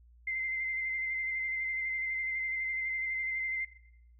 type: tone with vibrato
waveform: sine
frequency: 2078 Hz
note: C7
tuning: 12 cents flat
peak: -31 dBFS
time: 0.27-3.65 s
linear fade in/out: 5 ms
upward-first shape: square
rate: 12 Hz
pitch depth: 16 cents each way
effects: noise-tail reverb RT60 0.8 s tail -19 dB re dry + added 59 Hz sine -56 dBFS peak until 4.19 s